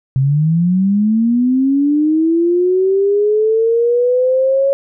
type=linear sweep; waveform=sine; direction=up; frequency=129.5 to 554.4 Hz; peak=-10 dBFS; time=0.16-4.73 s; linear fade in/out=0 ms; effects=none